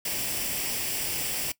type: noise with comb filter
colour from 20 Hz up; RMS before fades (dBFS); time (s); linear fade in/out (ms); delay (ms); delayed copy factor
white; -30; 0.05-1.52; 5; 0.38; +0.55
effects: noise-tail reverb RT60 0.1 s tail -20 dB re dry